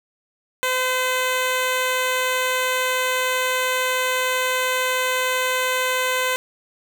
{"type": "tone", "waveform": "10% pulse", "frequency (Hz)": 511, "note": "C5", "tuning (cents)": -41, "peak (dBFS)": -11, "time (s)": [0.63, 6.36], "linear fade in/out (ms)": 0, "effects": []}